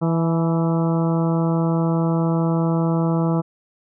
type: harmonic tone with a mistuned harmonic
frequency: 164.81 Hz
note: E3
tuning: in tune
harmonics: 1 / 2 / 3 / 4 / 5 / 6 / 7 / 8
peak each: -18 / -24 / -28 / -30 / -32 / -34 / -35 / -36 dBFS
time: 0.01-3.42 s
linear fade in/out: 20 ms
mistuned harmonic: 5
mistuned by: +40 cents
effects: none